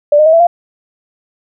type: tone with pitch steps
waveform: sine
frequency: 587.3 / 612.2 / 638.2 / 665.3 / 693.6 Hz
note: D5 / D#5 / D#5 / E5 / F5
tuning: 0 / -28 / +44 / +16 / -12 cents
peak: -4 dBFS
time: 0.12-0.47 s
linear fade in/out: 5 ms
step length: 70 ms
effects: none